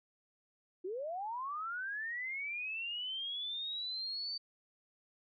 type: linear sweep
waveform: sine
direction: up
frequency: 344.4 to 4600 Hz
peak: -37 dBFS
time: 0.84-4.38 s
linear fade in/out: 10 ms
effects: none